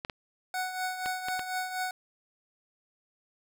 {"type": "clicks", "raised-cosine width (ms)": 0.3, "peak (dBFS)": -19, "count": 5, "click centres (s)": [0.049, 0.098, 1.06, 1.285, 1.394]}
{"type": "tone with tremolo", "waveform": "25% pulse", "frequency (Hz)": 741, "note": "F#5", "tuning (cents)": 2, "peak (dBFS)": -25, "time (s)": [0.54, 1.91], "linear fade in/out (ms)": 2, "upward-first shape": "triangle", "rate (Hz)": 4.1, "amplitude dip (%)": 65}
{"effects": []}